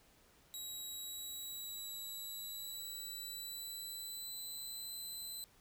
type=tone with pitch glide; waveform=15% pulse; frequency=3860 to 4029 Hz; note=B7 to B7; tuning=-40 to +34 cents; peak=-37 dBFS; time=0.54-5.44 s; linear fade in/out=0 ms; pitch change=+74 cents; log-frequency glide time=0.84-4.95 s; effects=pink hiss -67 dBFS RMS until 5.6 s